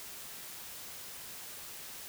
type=silence; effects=white hiss -46 dBFS RMS until 2.08 s